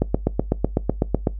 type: click train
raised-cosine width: 2 ms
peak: -4 dBFS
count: 11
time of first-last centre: 0.02-1.272 s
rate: 7.99 Hz
effects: noise-tail reverb RT60 0.2 s tail -21 dB re dry + added 50 Hz sine -28 dBFS peak until 1.39 s

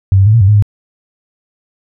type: tone with pitch steps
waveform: sine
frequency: 96.6 / 97.3 / 107.3 / 116.3 / 95.9 / 105.3 / 103 Hz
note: G2 / G2 / A2 / A#2 / G2 / G#2 / G#2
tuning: -25 / -12 / -43 / -4 / -37 / +24 / -14 cents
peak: -4 dBFS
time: 0.12-0.624 s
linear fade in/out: 0 ms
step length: 72 ms
effects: none

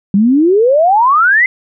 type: exponential sweep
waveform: sine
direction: up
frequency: 190 to 2089 Hz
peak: -6 dBFS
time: 0.14-1.46 s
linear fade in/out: 2 ms
effects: none

